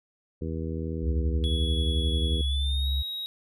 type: harmonic tone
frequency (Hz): 80.6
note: E2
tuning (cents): -38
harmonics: 1 / 2 / 3 / 4 / 5 / 6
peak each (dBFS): -32 / -35 / -37 / -38 / -39 / -40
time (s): 0.41-2.42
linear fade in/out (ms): 10
type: tone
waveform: sine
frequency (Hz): 69.3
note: C#2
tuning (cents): 0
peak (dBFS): -24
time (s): 1.02-3.03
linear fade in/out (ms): 20
type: tone with pitch glide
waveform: triangle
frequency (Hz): 3370 to 3805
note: G#7 to A#7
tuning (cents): +25 to +35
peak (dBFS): -30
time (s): 1.44-3.26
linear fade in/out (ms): 0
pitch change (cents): +210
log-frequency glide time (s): 2.44-2.88
effects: none